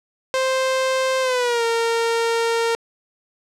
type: tone with pitch glide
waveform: sawtooth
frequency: 523.3 to 460.9 Hz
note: C5 to A#4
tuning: 0 to -20 cents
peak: -14 dBFS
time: 0.34-2.75 s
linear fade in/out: 0 ms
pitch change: -220 cents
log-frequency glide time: 1.21-1.64 s
effects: low-pass 8000 Hz 12 dB/octave

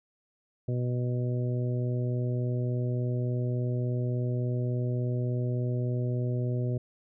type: harmonic tone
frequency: 123.47 Hz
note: B2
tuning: in tune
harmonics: 1 / 2 / 3 / 4 / 5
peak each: -27 / -37 / -37 / -41 / -42 dBFS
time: 0.68-6.78 s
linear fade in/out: 5 ms
effects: none

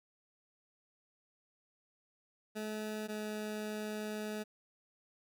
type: tone pair in turn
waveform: 20% pulse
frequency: 214.6 / 212.9 Hz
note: A3 / G#3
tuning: -43 / +43 cents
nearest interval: unison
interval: 14 cents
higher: first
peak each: -33 / -33 dBFS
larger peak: neither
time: 2.55-3.08 / 3.08-4.44 s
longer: second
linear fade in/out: 20 ms
effects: none

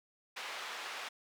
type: band-pass noise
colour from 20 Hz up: white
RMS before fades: -43 dBFS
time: 0.36-1.09 s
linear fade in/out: 10 ms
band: 630 to 2900 Hz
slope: 12 dB/octave
effects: none

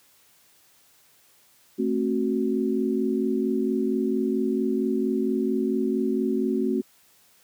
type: chord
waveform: sine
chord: F# diminished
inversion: first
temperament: just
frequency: 222 / 266.4 / 370 Hz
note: A3 / C4 / F#4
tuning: +16 / +31 / 0 cents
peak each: -26 dBFS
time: 1.78-6.82 s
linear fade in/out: 20 ms
effects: white hiss -59 dBFS RMS until 7.43 s + high-pass 60 Hz 12 dB/octave

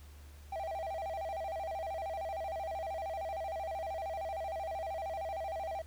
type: tone with vibrato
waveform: triangle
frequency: 713 Hz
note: F5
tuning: 36 cents sharp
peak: -34 dBFS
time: 0.52-5.82 s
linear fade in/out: 5 ms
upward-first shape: square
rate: 13 Hz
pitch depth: 170 cents each way
effects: added 73 Hz sine -50 dBFS peak until 5.86 s + pink hiss -61 dBFS RMS until 5.86 s

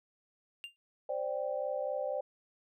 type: tone with exponential decay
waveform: triangle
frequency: 2794 Hz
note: F7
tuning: in tune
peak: -35 dBFS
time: 0.64-0.76 s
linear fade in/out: 0 ms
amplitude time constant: 24 ms
type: chord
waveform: sine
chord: C suspended second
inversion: none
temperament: equal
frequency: 523.3 / 587.3 / 784 Hz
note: C5 / D5 / G5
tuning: 0 / 0 / 0 cents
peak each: -36 / -35 / -41 dBFS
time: 1.09-2.21 s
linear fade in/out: 5 ms
effects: none

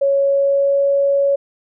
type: tone with pitch glide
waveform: sine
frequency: 554.4 to 558.6 Hz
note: C#5 to C#5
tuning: 0 to +13 cents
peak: -12 dBFS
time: 0.01-1.36 s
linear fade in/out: 10 ms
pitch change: +13 cents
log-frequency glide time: 0.17-0.85 s
effects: none

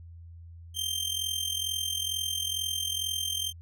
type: tone with amplitude modulation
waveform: sawtooth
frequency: 3150 Hz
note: G7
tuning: 8 cents sharp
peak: -23 dBFS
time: 0.74-3.53 s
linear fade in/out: 50 ms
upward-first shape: sine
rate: 42.2 Hz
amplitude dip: 70%
effects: added 84 Hz sine -44 dBFS peak until 3.61 s

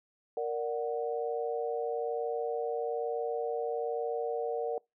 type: chord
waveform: sine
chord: Bb augmented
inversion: none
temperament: equal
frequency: 466.2 / 587.3 / 740 Hz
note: Bb4 / D5 / F#5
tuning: 0 / 0 / 0 cents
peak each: -32 / -37 / -37 dBFS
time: 0.37-4.78 s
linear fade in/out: 2 ms
effects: noise-tail reverb RT60 0.2 s tail -25 dB re dry

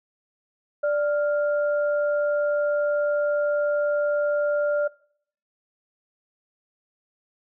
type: tone pair together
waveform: sine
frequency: 587.3 / 1396.9 Hz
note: D5 / F6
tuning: 0 / 0 cents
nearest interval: octave + minor third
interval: 1500 cents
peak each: -20 / -31 dBFS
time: 0.83-4.88 s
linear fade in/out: 10 ms
effects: noise-tail reverb RT60 0.6 s tail -22 dB re dry

